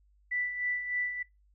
sine tone with tremolo, 1975.5 Hz, B6, in tune, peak -28 dBFS, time 0.31-1.23 s, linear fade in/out 10 ms, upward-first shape sine, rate 3.3 Hz, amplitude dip 60%, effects noise-tail reverb RT60 0.2 s tail -21 dB re dry + added 50 Hz sine -62 dBFS peak until 1.54 s

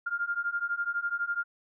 sine beating tone pair, 1396.9 / 1408.9 Hz, F6 / F6, 0 / +15 cents, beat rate 12 Hz, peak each -32 / -31 dBFS, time 0.06-1.44 s, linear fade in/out 10 ms, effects none

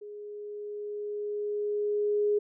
sine tone with level ramp, 415.3 Hz, G#4, in tune, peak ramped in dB -40 to -22 dBFS, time 0.01-2.39 s, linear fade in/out 10 ms, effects none

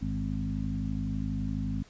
harmonic tone with a mistuned harmonic, 51.91 Hz, G#1, in tune, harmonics 1 / 2 / 3 / 4 / 5, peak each -35 / -36 / -36 / -35 / -36 dBFS, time 0.01-1.83 s, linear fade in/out 10 ms, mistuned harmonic 2, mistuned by -56 cents, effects pink hiss -57 dBFS RMS until 1.89 s + resampled to 16000 Hz

